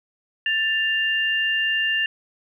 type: tone pair together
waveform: sine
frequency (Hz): 1771 / 2794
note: A6 / F7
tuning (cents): +11 / 0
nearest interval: minor sixth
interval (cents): 789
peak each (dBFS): -22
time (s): 0.46-2.06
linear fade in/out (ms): 2
effects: none